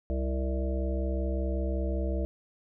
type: harmonic tone with a mistuned harmonic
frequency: 65.3 Hz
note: C2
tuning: 3 cents flat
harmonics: 1 / 3 / 5 / 7 / 9 / 10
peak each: -28 / -38 / -37 / -40 / -38 / -43 dBFS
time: 0.1-2.25 s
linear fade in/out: 0 ms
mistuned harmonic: 5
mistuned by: +16 cents
effects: none